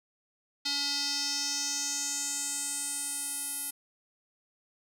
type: tone with band-pass filter sweep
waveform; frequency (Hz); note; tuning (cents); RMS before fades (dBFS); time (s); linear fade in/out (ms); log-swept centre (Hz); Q
square; 284.2; C#4; +43; -33; 0.65-3.71; 10; 4500 to 11000; 4.1
effects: none